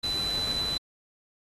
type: tone in noise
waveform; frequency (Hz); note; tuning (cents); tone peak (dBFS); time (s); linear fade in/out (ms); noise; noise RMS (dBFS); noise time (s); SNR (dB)
sine; 4000; B7; +21; -27; 0.03-0.78; 10; pink; -38; 0.03-0.78; +8
effects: AAC 32 kbps